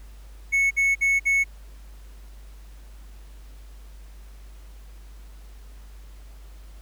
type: tone bursts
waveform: triangle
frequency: 2205 Hz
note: C#7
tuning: 10 cents flat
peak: -16 dBFS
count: 4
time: 0.52-1.442 s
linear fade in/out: 20 ms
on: 190 ms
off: 54 ms
effects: added 50 Hz sine -41 dBFS peak until 6.81 s + pink hiss -56 dBFS RMS until 6.81 s